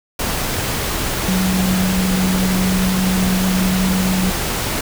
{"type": "tone in noise", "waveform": "sine", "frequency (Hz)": 186.4, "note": "F#3", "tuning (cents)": 13, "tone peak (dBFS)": -15, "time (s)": [1.28, 4.3], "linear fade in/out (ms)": 5, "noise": "pink", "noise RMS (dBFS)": -21, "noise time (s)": [0.19, 4.81], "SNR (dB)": 3, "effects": []}